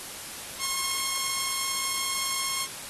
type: tone with amplitude modulation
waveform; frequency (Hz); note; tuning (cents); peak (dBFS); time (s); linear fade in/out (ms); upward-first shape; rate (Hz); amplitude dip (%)
5% pulse; 1079; C#6; -47; -13; 0.58-2.68; 50; sine; 57.4; 70
effects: white hiss -39 dBFS RMS until 2.89 s + AAC 32 kbps